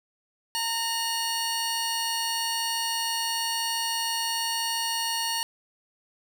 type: tone cluster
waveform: 30% pulse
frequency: 917 / 2859 / 4414 Hz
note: A#5 / F7 / C#8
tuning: -29 / +40 / -8 cents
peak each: -28 dBFS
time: 0.55-5.43 s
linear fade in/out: 0 ms
effects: none